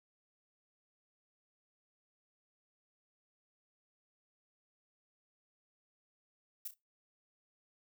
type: noise with echo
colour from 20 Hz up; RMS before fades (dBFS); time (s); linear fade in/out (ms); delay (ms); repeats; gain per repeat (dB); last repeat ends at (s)
violet; -41; 6.65-6.68; 5; 31; 2; -10; 6.742
effects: noise-tail reverb RT60 0.2 s tail -20 dB re dry